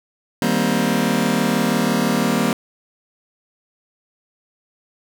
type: chord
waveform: sawtooth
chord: C minor seventh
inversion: first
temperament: just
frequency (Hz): 156.98 / 196.22 / 235.5 / 261.6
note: Eb3 / G3 / Bb3 / C4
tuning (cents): +16 / +2 / +18 / 0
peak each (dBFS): -21 / -17 / -16 / -19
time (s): 0.42-2.53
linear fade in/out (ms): 2
effects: none